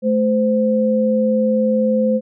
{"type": "tone pair together", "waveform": "sine", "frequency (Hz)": [217, 516], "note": ["A3", "C5"], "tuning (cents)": [-24, -24], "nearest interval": "octave + minor third", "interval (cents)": 1500, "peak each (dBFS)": -16, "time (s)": [0.02, 2.21], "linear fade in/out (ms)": 50, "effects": []}